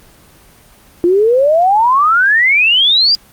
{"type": "exponential sweep", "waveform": "sine", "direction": "up", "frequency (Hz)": [338.3, 4902], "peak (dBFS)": -7, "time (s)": [1.04, 3.15], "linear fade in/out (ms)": 0, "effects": ["pink hiss -44 dBFS RMS until 3.32 s", "Opus 24 kbps"]}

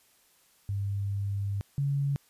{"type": "tone pair in turn", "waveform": "sine", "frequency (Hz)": [99.8, 140.45], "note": ["G2", "C#3"], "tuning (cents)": [32, 23], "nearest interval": "tritone", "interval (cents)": 591, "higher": "second", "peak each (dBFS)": [-28, -25], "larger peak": "second", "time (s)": [[0.69, 1.61], [1.78, 2.16]], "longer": "first", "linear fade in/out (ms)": 0, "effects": ["white hiss -64 dBFS RMS until 2.29 s", "resampled to 32000 Hz"]}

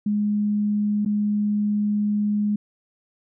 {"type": "tone with dropouts", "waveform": "sine", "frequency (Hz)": 208, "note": "G#3", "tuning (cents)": 3, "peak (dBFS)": -19, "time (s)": [0.06, 2.56], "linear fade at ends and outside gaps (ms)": 5, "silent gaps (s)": [1.05, 1.059], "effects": []}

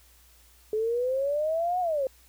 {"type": "exponential two-way sweep", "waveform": "sine", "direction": "up then down", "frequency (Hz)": [425.2, 740, 514], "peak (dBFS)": -24, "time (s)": [0.73, 2.07], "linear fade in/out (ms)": 2, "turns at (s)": 1.8, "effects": ["added 60 Hz sine -58 dBFS peak until 2.28 s", "white hiss -59 dBFS RMS until 2.28 s"]}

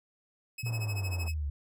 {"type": "tone with tremolo", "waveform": "sawtooth", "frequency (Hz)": 2567, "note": "E7", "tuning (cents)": -47, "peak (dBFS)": -33, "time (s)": [0.58, 1.34], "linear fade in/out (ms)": 5, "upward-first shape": "sine", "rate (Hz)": 13, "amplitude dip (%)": 90}
{"type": "linear sweep", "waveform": "sine", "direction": "down", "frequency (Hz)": [120, 69.3], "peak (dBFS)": -30, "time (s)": [0.63, 1.5], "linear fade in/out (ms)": 5}
{"type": "band-pass noise", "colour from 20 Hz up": "white", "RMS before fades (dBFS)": -48, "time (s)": [0.66, 1.28], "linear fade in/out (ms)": 0, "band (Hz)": [120, 960], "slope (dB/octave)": 24}
{"effects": []}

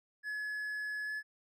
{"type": "tone with pitch glide", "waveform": "triangle", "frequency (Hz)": [1700, 1712.8], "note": ["G#6", "A6"], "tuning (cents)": [40, -47], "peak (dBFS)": -34, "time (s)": [0.23, 1.23], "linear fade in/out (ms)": 50, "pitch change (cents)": 13, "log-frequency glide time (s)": [1.05, 1.11], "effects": []}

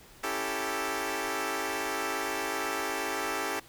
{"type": "chord", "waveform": "10% pulse", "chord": "A dominant seventh", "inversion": "first", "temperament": "equal", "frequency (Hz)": [277.2, 329.6, 392, 440], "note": ["C#4", "E4", "G4", "A4"], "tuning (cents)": [0, 0, 0, 0], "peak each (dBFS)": [-30, -29, -26, -27], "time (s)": [0.23, 3.6], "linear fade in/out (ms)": 10, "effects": ["pink hiss -54 dBFS RMS until 3.68 s"]}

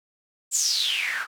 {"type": "noise with band-pass filter sweep", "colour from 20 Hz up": "white", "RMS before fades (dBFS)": -25, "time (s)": [0.51, 1.27], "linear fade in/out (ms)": 50, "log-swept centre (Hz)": [7900, 1300], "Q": 8.4, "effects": []}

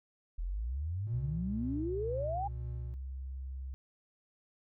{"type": "exponential sweep", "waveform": "sine", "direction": "up", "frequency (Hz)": [39.26, 830.6], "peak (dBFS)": -33, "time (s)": [0.38, 2.48], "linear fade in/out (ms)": 10}
{"type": "tone with tremolo", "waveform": "triangle", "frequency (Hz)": 120, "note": "B2", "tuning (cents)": -49, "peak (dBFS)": -37, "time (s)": [1.07, 2.94], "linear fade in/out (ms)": 0, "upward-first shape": "triangle", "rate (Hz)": 2, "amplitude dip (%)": 45}
{"type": "tone with vibrato", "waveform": "sine", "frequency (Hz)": 66, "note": "C2", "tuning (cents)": 16, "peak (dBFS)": -38, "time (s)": [1.14, 3.74], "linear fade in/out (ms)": 0, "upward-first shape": "triangle", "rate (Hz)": 20, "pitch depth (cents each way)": 12}
{"effects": []}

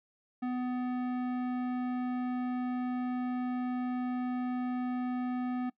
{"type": "tone with tanh clipping", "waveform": "sine", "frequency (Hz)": 249.8, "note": "B3", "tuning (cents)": 20, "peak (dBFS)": -33, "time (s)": [0.42, 5.7], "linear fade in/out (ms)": 10, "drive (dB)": 15, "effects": ["noise-tail reverb RT60 0.1 s tail -21 dB re dry"]}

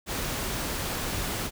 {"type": "noise", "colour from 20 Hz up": "pink", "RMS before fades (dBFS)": -31, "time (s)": [0.06, 1.51], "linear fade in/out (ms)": 50, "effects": []}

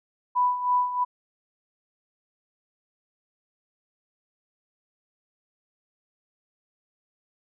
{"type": "tone with tremolo", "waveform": "sine", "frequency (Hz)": 990, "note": "B5", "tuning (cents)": 4, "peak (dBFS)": -18, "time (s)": [0.35, 1.05], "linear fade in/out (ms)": 20, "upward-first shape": "sine", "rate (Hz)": 3.1, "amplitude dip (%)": 70, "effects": []}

